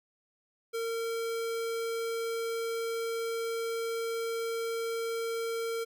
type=tone; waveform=square; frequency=457.9 Hz; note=A#4; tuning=31 cents flat; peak=-32 dBFS; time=0.73-5.85 s; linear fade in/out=20 ms; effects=none